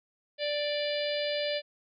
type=harmonic tone with a mistuned harmonic; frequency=587.3 Hz; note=D5; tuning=in tune; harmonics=1 / 3 / 4 / 5 / 6 / 7 / 8; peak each=-30 / -40 / -40 / -39 / -39 / -40 / -41 dBFS; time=0.38-1.62 s; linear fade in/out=50 ms; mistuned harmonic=8; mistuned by=+32 cents; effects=none